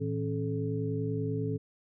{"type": "tone cluster", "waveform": "sine", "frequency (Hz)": [112.1, 162.2, 273.2, 431.6], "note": ["A2", "E3", "C#4", "A4"], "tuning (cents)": [33, -28, -25, -33], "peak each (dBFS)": [-33, -35, -36, -35], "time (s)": [0, 1.58], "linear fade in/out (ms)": 20, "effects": []}